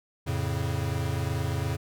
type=chord; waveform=square; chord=F augmented; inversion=none; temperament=equal; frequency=87.31 / 110 / 138.59 Hz; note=F2 / A2 / C#3; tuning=0 / 0 / 0 cents; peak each=-32 dBFS; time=0.26-1.77 s; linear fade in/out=20 ms; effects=none